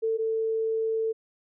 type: tone pair in turn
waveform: sine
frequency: 447.2 / 445.5 Hz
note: A4 / A4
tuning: +28 / +22 cents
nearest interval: unison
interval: 6 cents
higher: first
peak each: -23 / -24 dBFS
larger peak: first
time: 0.02-0.18 / 0.18-1.13 s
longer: second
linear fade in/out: 20 ms
effects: none